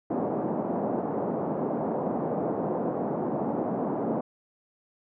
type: band-pass noise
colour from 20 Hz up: pink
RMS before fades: -29 dBFS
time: 0.1-4.21 s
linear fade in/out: 5 ms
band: 180 to 830 Hz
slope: 24 dB/octave
effects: none